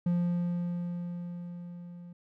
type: tone with level ramp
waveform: triangle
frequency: 174.61 Hz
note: F3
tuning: in tune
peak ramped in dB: -22 to -42 dBFS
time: 0.06-2.13 s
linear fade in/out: 5 ms
effects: none